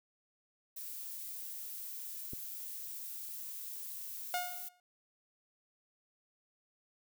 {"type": "noise", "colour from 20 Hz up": "violet", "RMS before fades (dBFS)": -44, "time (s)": [0.76, 4.69], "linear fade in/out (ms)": 10}
{"type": "click", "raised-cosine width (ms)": 3, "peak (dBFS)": -31, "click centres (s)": 2.334}
{"type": "tone with exponential decay", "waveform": "sawtooth", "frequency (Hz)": 717, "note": "F5", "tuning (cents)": 45, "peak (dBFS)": -27, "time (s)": [4.34, 4.8], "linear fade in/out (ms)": 1, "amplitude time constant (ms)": 100}
{"effects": []}